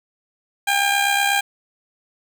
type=tone with amplitude modulation; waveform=15% pulse; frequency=802 Hz; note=G5; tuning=39 cents sharp; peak=-8 dBFS; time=0.67-1.41 s; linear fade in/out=10 ms; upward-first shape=sine; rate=68.2 Hz; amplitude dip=50%; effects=none